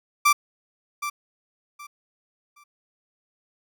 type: tone with echo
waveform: 30% pulse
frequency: 1173 Hz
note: D6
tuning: 2 cents flat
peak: -12 dBFS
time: 0.25-0.33 s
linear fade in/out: 10 ms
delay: 770 ms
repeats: 3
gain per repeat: -12 dB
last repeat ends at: 2.64 s
effects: none